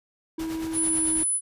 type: tone with pitch glide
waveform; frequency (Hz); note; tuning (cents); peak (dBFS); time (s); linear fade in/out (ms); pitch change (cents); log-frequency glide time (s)
triangle; 323 to 317.8; E4 to D#4; -35 to +37; -26; 0.38-1.23; 5; -28; 0.78-1.06
type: noise with tremolo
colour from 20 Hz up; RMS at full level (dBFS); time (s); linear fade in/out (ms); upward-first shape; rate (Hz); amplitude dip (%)
pink; -38; 0.39-1.24; 5; sine; 9; 60
type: tone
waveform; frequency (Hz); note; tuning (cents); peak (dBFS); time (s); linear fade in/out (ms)
sine; 10000; D#9; +8; -22; 0.73-1.41; 50
effects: resampled to 32000 Hz